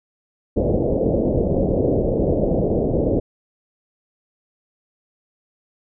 white low-pass noise, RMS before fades -19 dBFS, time 0.56-3.2 s, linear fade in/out 10 ms, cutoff 600 Hz, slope 48 dB/octave, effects none

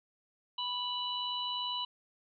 harmonic tone, 987.8 Hz, B5, in tune, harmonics 1 / 3 / 4, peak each -38 / -36 / -39 dBFS, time 0.58-1.85 s, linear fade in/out 5 ms, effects none

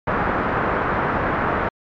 white low-pass noise, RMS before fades -21 dBFS, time 0.07-1.69 s, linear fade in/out 5 ms, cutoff 1500 Hz, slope 24 dB/octave, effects MP3 64 kbps

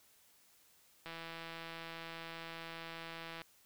click train, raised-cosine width 0.3 ms, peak -30 dBFS, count 390, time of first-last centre 1.06-3.418 s, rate 165 Hz, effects white hiss -67 dBFS RMS until 3.65 s

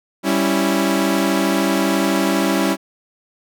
sawtooth chord, C# diminished, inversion second, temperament equal, 196 / 277.2 / 329.6 Hz, G3 / C#4 / E4, 0 / 0 / 0 cents, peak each -16 dBFS, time 0.23-2.77 s, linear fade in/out 50 ms, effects none

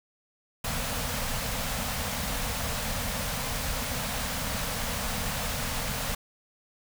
pink band-stop noise, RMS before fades -31 dBFS, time 0.64-6.15 s, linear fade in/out 5 ms, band 270 to 450 Hz, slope 96 dB/octave, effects none

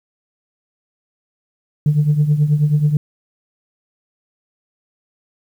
sine tone with tremolo, 149.1 Hz, D3, 27 cents sharp, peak -7 dBFS, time 1.86-2.97 s, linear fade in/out 2 ms, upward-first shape triangle, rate 9.3 Hz, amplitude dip 80%, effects tanh soft clip ceiling -7 dBFS + 8-bit

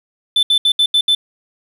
sine tone bursts at uneven times, 3522 Hz, A7, 1 cent sharp, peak -7 dBFS, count 6, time 0.36-0.43 / 0.5-0.58 / 0.65-0.72 / 0.79-0.86 / 0.94-1.01 / 1.08-1.15 s, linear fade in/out 5 ms, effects tanh soft clip ceiling -9 dBFS + 7-bit

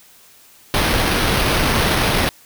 pink noise with sample-and-hold, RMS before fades -17 dBFS, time 0.74-2.29 s, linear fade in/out 0 ms, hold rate 7350 Hz, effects white hiss -48 dBFS RMS until 2.45 s

